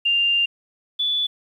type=tone pair in turn; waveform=sine; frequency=2794 / 3459 Hz; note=F7 / A7; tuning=0 / -30 cents; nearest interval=major third; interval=370 cents; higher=second; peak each=-16 / -19 dBFS; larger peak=first; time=0.05-0.46 / 0.99-1.27 s; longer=first; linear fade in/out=10 ms; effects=9-bit